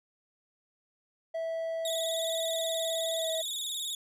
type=tone with pitch glide; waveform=triangle; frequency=655 to 646 Hz; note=E5 to E5; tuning=-11 to -35 cents; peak=-29 dBFS; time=1.34-3.42 s; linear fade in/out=10 ms; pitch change=-24 cents; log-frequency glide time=3.17-3.29 s
type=tone with vibrato; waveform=sawtooth; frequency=3599 Hz; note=A7; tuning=38 cents sharp; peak=-30 dBFS; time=1.85-3.95 s; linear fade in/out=2 ms; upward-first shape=square; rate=19 Hz; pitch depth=67 cents each way
effects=resampled to 32000 Hz